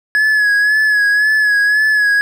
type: tone with vibrato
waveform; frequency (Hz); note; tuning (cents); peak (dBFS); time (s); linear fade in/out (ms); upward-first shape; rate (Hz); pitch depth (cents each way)
triangle; 1693; G#6; +33; -8; 0.15-2.21; 0; sine; 1.9; 41
effects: none